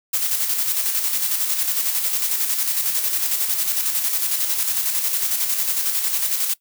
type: noise with tremolo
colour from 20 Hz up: blue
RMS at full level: -20 dBFS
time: 0.13-6.54 s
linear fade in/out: 10 ms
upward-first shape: square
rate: 11 Hz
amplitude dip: 40%
effects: noise-tail reverb RT60 0.1 s tail -20 dB re dry